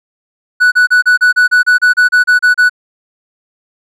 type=tone bursts; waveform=triangle; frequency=1480 Hz; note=F#6; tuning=in tune; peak=-3 dBFS; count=14; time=0.6-2.696 s; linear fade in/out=20 ms; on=120 ms; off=32 ms; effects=resampled to 32000 Hz